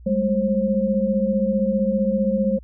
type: tone cluster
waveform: sine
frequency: 196.6 / 211.9 / 532 Hz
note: G3 / G#3 / C5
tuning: +5 / +35 / +29 cents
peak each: -22 dBFS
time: 0.06-2.59 s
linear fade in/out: 10 ms
effects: added 60 Hz sine -40 dBFS peak until 2.63 s